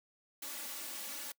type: noise with comb filter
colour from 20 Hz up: white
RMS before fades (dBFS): -43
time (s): 0.42-1.32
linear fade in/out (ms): 5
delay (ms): 3.5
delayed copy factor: +0.95
effects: noise-tail reverb RT60 0.1 s tail -24 dB re dry + high-pass 200 Hz 12 dB/octave